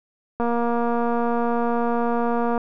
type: click train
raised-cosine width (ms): 1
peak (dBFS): -11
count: 515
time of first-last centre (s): 0.4-2.578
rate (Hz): 236
effects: none